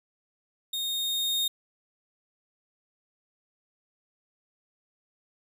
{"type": "tone with level ramp", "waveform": "40% pulse", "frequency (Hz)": 3700, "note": "A#7", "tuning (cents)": -14, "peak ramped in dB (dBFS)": [-28, -23], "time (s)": [0.73, 1.48], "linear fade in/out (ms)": 5, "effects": []}